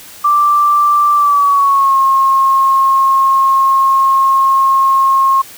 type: tone with pitch glide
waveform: sine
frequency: 1174.7 to 1077.2 Hz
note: D6 to C#6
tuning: 0 to -50 cents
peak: -7 dBFS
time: 0.24-5.42 s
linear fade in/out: 10 ms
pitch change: -150 cents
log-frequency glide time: 1.15-1.97 s
effects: white hiss -35 dBFS RMS until 5.57 s